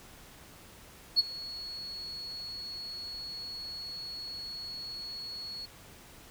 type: tone with ADSR envelope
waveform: sine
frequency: 4360 Hz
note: C#8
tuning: 29 cents flat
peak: -17 dBFS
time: 1.16-5.66 s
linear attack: 31 ms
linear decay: 24 ms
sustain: -21 dB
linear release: 13 ms
effects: tanh soft clip ceiling -15 dBFS + pink hiss -53 dBFS RMS until 6.3 s